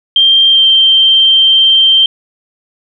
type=tone with pitch glide; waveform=sine; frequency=3172 to 3141 Hz; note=G7 to G7; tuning=+20 to +3 cents; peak=-4 dBFS; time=0.16-2.06 s; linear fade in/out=2 ms; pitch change=-17 cents; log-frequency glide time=0.49-0.66 s; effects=none